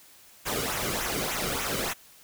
pink noise with flanger, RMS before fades -30 dBFS, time 0.45-1.94 s, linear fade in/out 20 ms, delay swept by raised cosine 0.21 to 1.19 ms, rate 3.4 Hz, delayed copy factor -0.65, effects white hiss -54 dBFS RMS until 2.23 s

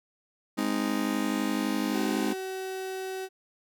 40% pulse chord, Ab major, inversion none, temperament just, 207.7 / 259.6 / 311.5 Hz, Ab3 / C4 / Eb4, 0 / -13 / +2 cents, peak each -30 dBFS, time 0.57-2.34 s, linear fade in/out 20 ms
35% pulse tone, 378.4 Hz, F#4, 39 cents sharp, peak -31 dBFS, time 1.91-3.29 s, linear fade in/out 50 ms
effects none

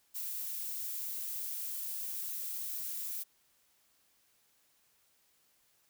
violet noise, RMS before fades -39 dBFS, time 0.14-3.24 s, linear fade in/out 20 ms, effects white hiss -71 dBFS RMS until 5.89 s

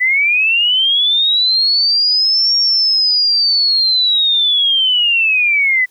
sine linear two-way sweep, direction up then down, 1975.5 to 5570 to 1975.5 Hz, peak -10 dBFS, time 0-5.86 s, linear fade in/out 20 ms, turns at 2.56 s, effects white hiss -55 dBFS RMS until 5.9 s

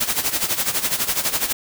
white noise with tremolo, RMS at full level -19 dBFS, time 0-1.53 s, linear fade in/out 10 ms, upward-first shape sine, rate 12 Hz, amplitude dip 75%, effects none

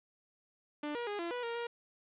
sawtooth tone with pitch steps, 296.4 / 477.2 / 411.7 / 340.5 / 490.4 / 466.7 / 472.1 Hz, D4 / A#4 / G#4 / F4 / B4 / A#4 / A#4, +16 / +41 / -15 / -44 / -12 / +2 / +22 cents, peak -32 dBFS, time 0.83-1.67 s, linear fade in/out 5 ms, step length 120 ms, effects resampled to 8000 Hz + 10-bit

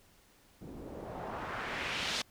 white noise with low-pass filter sweep, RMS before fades -39 dBFS, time 0.61-2.22 s, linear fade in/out 5 ms, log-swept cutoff 260 to 4700 Hz, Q 1.4, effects pink hiss -64 dBFS RMS until 2.3 s

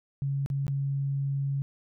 sine tone with dropouts, 138.59 Hz, C#3, in tune, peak -26 dBFS, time 0.22-1.62 s, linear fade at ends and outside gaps 0 ms, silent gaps 0.461-0.501 / 0.667-0.68 s, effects none

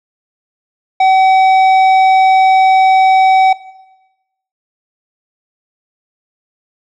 sine tone with tanh clipping, 760 Hz, F#5, 46 cents sharp, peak -8 dBFS, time 1-3.53 s, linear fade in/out 5 ms, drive 10 dB, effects noise-tail reverb RT60 1.0 s tail -18 dB re dry

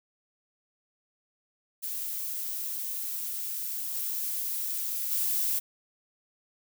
violet noise with level steps, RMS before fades -34 / -32 / -28 dBFS, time 1.82-5.6 s, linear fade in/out 20 ms, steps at 3.94 / 5.11 s, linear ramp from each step 10 ms, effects none

